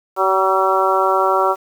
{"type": "harmonic tone with a mistuned harmonic", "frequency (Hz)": 190.2, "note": "F#3", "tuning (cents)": 48, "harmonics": [2, 3, 4, 5, 6, 7], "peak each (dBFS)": [-20, -20, -20, -20, -20, -20], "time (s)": [0.16, 1.56], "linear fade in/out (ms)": 50, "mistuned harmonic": 7, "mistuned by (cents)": 20, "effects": ["7-bit"]}